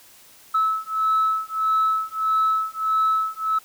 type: beating tone pair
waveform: sine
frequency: 1300 / 1301.6 Hz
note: E6 / E6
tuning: -24 / -22 cents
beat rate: 1.6 Hz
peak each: -21 dBFS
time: 0.54-3.59 s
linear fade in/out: 10 ms
effects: tanh soft clip ceiling -13 dBFS + white hiss -50 dBFS RMS until 3.64 s

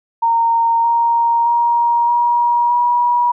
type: tone with pitch steps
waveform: sine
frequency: 923 / 933.2 / 943.5 / 953.9 / 964.4 Hz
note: A#5 / A#5 / A#5 / A#5 / B5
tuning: -17 / +2 / +21 / +40 / -41 cents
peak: -11 dBFS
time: 0.22-3.32 s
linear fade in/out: 10 ms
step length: 620 ms
effects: none

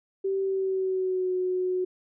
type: tone with pitch glide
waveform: sine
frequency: 387.6 to 367.1 Hz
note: G4 to F#4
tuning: -20 to -14 cents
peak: -24 dBFS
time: 0.24-1.85 s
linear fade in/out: 10 ms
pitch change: -94 cents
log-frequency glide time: 0.41-1.33 s
effects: none

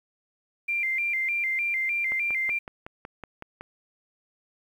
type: tone with vibrato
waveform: sine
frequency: 2228 Hz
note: C#7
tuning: 8 cents sharp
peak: -24 dBFS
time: 0.68-2.59 s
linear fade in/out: 10 ms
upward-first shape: square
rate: 3.3 Hz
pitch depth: 110 cents each way
type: click train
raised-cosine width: 0.5 ms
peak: -23 dBFS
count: 9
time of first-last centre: 2.12-3.61 s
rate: 5.37 Hz
effects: 9-bit

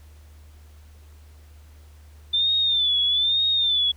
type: tone with vibrato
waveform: sine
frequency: 3547 Hz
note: A7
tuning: 13 cents sharp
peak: -18 dBFS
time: 2.33-3.92 s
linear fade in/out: 10 ms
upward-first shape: sine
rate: 1.1 Hz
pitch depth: 89 cents each way
effects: added 75 Hz sine -45 dBFS peak until 3.96 s + pink hiss -58 dBFS RMS until 3.96 s

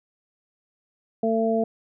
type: harmonic tone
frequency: 224.6 Hz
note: A3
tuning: 36 cents sharp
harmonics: 1 / 2 / 3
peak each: -24 / -24 / -24 dBFS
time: 1.23-1.64 s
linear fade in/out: 5 ms
effects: none

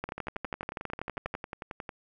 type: two click trains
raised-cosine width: 0.5 ms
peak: -22 / -18 dBFS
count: 21 / 17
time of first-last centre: 0.09-1.892 / 0.04-1.341 s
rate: 11.1 / 12.3 Hz
effects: none

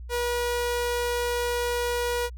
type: tone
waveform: sawtooth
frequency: 482.3 Hz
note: B4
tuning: 41 cents flat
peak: -21 dBFS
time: 0.09-2.3 s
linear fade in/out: 50 ms
effects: added 60 Hz sine -36 dBFS peak until 2.37 s

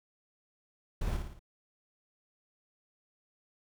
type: noise with echo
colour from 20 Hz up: brown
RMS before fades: -33 dBFS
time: 1.01-1.17 s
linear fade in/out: 5 ms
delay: 56 ms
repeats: 4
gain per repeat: -5 dB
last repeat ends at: 1.394 s
effects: none

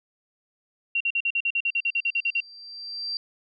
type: tone bursts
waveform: sine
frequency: 2753 Hz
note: F7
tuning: 25 cents flat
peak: -21 dBFS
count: 15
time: 0.95-2.405 s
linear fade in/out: 5 ms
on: 55 ms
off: 45 ms
type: tone with exponential growth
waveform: sine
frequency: 4703 Hz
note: D8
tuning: 2 cents sharp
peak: -26 dBFS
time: 1.65-3.17 s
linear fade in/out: 1 ms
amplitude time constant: 330 ms
effects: none

